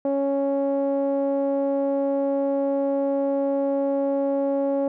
sawtooth tone with low-pass filter, 277.2 Hz, C#4, in tune, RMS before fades -23 dBFS, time 0.05-4.88 s, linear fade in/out 2 ms, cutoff 620 Hz, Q 3.9, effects none

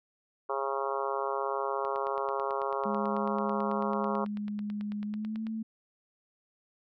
harmonic tone, 136.8 Hz, C#3, 23 cents flat, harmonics 3 / 4 / 5 / 6 / 7 / 8 / 9 / 10, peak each -35 / -36 / -39 / -39 / -37 / -36 / -41 / -43 dBFS, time 0.49-4.25 s, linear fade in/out 10 ms
click train, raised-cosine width 0.3 ms, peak -31 dBFS, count 34, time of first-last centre 1.85-5.468 s, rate 9.12 Hz
sine tone with pitch glide, 207.7 to 221.3 Hz, G#3 to A3, 0 to +10 cents, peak -32 dBFS, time 2.85-5.63 s, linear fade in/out 10 ms, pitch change +110 cents, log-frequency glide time 5.04-5.43 s
effects none

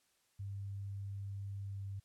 sine tone with pitch glide, 99.2 to 98.46 Hz, G2 to G2, +21 to +8 cents, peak -40 dBFS, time 0.39-2 s, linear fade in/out 10 ms, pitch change -13 cents, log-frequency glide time 1.63-1.83 s, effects white hiss -75 dBFS RMS until 2.04 s + low-pass 11000 Hz 12 dB/octave

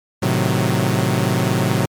sawtooth chord, A diminished seventh, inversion none, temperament equal, 110 / 130.81 / 155.56 / 185 Hz, A2 / C3 / Eb3 / Gb3, 0 / 0 / 0 / 0 cents, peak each -17 / -16 / -20 / -17 dBFS, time 0.22-1.86 s, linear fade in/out 10 ms, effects MP3 96 kbps

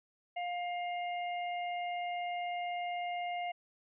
harmonic tone, 706 Hz, F5, 19 cents sharp, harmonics 1 / 3 / 4, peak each -35 / -43 / -48 dBFS, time 0.36-3.52 s, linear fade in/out 10 ms, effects none

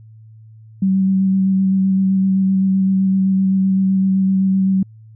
sine tone with vibrato, 191.2 Hz, G3, 43 cents flat, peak -12 dBFS, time 0.82-4.83 s, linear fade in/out 5 ms, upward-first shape square, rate 7.8 Hz, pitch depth 11 cents each way, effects added 110 Hz sine -39 dBFS peak until 5.15 s

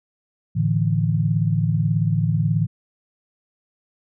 sine chord, A suspended fourth, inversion none, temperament just, 110 / 146.67 / 165 Hz, A2 / D3 / E3, 0 / -2 / +2 cents, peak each -21 / -22 / -21 dBFS, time 0.55-2.67 s, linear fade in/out 20 ms, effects none

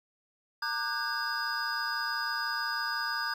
triangle tone cluster, 915 / 1194 / 1491 / 1617 / 4945 Hz, A#5 / D6 / F#6 / G#6 / D#8, -32 / +28 / +13 / -47 / -12 cents, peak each -37 / -35 / -34 / -34 / -35 dBFS, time 0.62-3.34 s, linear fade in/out 5 ms, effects none

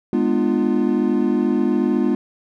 triangle chord, G# diminished seventh, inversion none, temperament equal with one note detuned, 207.7 / 246.9 / 300.7 / 349.2 Hz, G#3 / B3 / D4 / F4, 0 / 0 / +41 / 0 cents, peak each -20 / -18 / -20 / -20 dBFS, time 0.13-2.15 s, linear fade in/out 2 ms, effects none

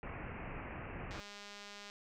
pink low-pass noise, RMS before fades -45 dBFS, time 0.03-1.2 s, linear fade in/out 0 ms, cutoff 2700 Hz, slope 96 dB/octave
click train, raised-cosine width 0.2 ms, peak -33 dBFS, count 162, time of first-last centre 1.11-1.899 s, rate 204 Hz
effects none

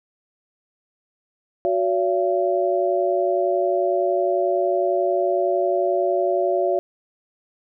sine tone cluster, 369.2 / 569 / 680 Hz, F#4 / C#5 / F5, -4 / +45 / -46 cents, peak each -22 dBFS, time 1.65-6.79 s, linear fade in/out 0 ms, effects none

